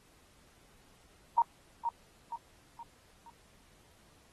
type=tone with echo; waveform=sine; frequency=932.3 Hz; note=A#5; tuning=in tune; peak=-21 dBFS; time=1.38-1.42 s; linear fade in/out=2 ms; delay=470 ms; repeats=4; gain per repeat=-7 dB; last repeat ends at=3.3 s; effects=pink hiss -64 dBFS RMS until 4.32 s + AAC 32 kbps